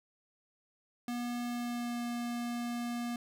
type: tone with pitch glide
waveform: square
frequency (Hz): 241.3 to 238.8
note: B3 to A#3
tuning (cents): -40 to +42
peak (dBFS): -35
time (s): 1.08-3.16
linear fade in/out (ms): 2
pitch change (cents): -18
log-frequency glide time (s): 1.43-2.02
effects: none